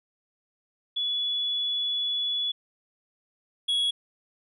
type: tone pair in turn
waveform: sine / triangle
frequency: 3412 / 3346 Hz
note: G#7 / G#7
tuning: +46 / +12 cents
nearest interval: unison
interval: 34 cents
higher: first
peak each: -25 / -21 dBFS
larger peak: second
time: 0.96-2.52 / 3.68-3.91 s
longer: first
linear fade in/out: 10 ms
effects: resampled to 32000 Hz